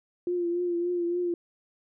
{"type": "tone with vibrato", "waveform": "sine", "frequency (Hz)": 349.2, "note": "F4", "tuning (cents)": 0, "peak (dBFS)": -25, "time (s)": [0.27, 1.34], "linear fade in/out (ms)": 2, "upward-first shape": "triangle", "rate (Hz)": 3.5, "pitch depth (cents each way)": 42, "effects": []}